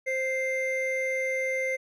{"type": "tone pair together", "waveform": "triangle", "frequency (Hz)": [523.3, 2093], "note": ["C5", "C7"], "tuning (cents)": [0, 0], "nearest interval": "2 octaves", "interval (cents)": 2400, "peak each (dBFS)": -27, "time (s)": [0.06, 1.77], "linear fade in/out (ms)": 20, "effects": []}